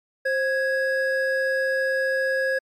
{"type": "tone pair together", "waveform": "triangle", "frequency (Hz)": [528.7, 1661.2], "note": ["C5", "G#6"], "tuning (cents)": [18, 0], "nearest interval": "octave + minor sixth", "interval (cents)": 1982, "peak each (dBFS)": [-21, -22], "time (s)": [0.25, 2.59], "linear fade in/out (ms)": 10, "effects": ["MP3 64 kbps"]}